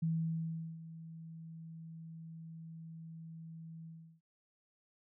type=tone with ADSR envelope; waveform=sine; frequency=162.9 Hz; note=E3; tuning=20 cents flat; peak=-30 dBFS; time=0.02-4.21 s; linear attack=10 ms; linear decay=750 ms; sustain=-16 dB; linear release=350 ms; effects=none